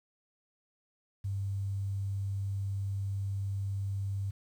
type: tone with quantisation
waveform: sine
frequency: 98.5 Hz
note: G2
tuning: 9 cents sharp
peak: -31 dBFS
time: 1.24-4.31 s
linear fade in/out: 10 ms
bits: 10
effects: none